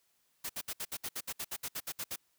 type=noise bursts; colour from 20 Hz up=white; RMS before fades=-38 dBFS; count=15; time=0.44-2.161 s; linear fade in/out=10 ms; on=55 ms; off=64 ms; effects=white hiss -74 dBFS RMS until 2.38 s